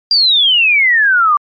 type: exponential sweep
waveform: sine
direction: down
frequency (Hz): 4819 to 1152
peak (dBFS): -7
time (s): 0.11-1.37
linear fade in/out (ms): 2
effects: MP3 32 kbps